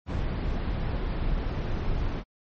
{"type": "noise", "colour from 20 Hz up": "brown", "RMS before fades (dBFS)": -28, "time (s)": [0.06, 2.24], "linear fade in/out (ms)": 50, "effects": ["low-pass 4000 Hz 12 dB/octave", "MP3 32 kbps"]}